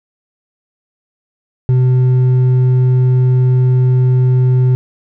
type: tone with hard clipping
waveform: sine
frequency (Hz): 127.1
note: C3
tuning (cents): -50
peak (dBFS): -9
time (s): 1.69-4.75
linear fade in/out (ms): 0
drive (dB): 4
effects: none